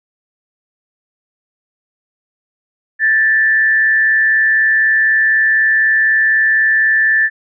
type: tone with frequency modulation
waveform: sine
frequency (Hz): 1760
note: A6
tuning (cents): 0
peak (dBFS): -9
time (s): 2.99-7.3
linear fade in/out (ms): 50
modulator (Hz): 124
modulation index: 0.44
effects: none